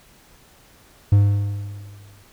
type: tone with exponential decay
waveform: triangle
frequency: 101.3 Hz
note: G#2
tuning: 43 cents flat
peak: -7 dBFS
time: 1.12-2.23 s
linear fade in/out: 5 ms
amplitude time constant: 240 ms
effects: pink hiss -52 dBFS RMS until 2.32 s